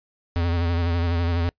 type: tone with vibrato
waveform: square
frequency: 85.4 Hz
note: F2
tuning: 38 cents flat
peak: -21 dBFS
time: 0.36-1.49 s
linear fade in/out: 0 ms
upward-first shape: sine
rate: 12 Hz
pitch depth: 45 cents each way
effects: noise-tail reverb RT60 0.1 s tail -25 dB re dry + resampled to 11025 Hz